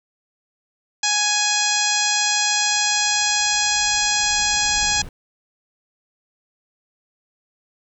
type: harmonic tone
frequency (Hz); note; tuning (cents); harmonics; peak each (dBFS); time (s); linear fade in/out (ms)
833; G#5; +5; 1 / 2 / 3 / 4 / 5 / 6 / 7 / 8 / 9; -26 / -26 / -26 / -26 / -26 / -26 / -26 / -26 / -26; 1.03-5.02; 5
type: noise with exponential growth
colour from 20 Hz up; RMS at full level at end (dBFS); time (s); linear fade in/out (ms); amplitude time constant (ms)
brown; -32; 1.04-5.09; 2; 880
effects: none